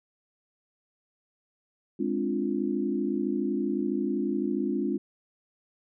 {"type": "chord", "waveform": "sine", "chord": "D half-diminished seventh", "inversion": "second", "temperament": "equal", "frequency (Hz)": [207.7, 261.6, 293.7, 349.2], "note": ["Ab3", "C4", "D4", "F4"], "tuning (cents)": [0, 0, 0, 0], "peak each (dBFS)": -31, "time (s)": [1.99, 4.98], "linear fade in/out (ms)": 10, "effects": []}